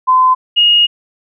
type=tone pair in turn; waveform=sine; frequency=1025 / 2866 Hz; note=C6 / F7; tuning=-36 / +44 cents; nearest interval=octave + tritone; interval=1780 cents; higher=second; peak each=-6 dBFS; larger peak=neither; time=0.07-0.35 / 0.56-0.87 s; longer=second; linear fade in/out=20 ms; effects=none